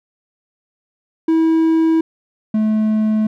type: tone pair in turn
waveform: triangle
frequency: 323.8 / 216.2 Hz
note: E4 / A3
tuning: -31 / -30 cents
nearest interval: perfect fifth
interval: 699 cents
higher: first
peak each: -9 / -11 dBFS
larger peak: first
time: 1.28-2.01 / 2.54-3.27 s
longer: neither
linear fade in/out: 5 ms
effects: none